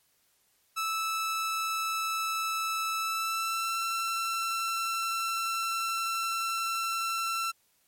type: tone with pitch glide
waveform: sawtooth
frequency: 1312 to 1344.2 Hz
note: E6 to E6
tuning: -9 to +33 cents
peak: -25 dBFS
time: 0.76-7.52 s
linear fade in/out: 20 ms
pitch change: +42 cents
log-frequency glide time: 2.98-3.8 s
effects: white hiss -69 dBFS RMS until 7.87 s + MP3 64 kbps